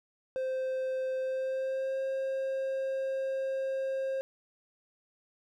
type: tone with pitch glide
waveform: triangle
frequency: 521 to 533.8 Hz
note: C5 to C5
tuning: -7 to +35 cents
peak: -28 dBFS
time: 0.36-4.21 s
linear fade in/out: 0 ms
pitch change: +42 cents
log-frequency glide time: 1.19-2.01 s
effects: none